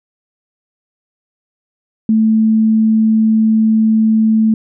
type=tone; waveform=sine; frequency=220 Hz; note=A3; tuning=in tune; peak=-8 dBFS; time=2.09-4.54 s; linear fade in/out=2 ms; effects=none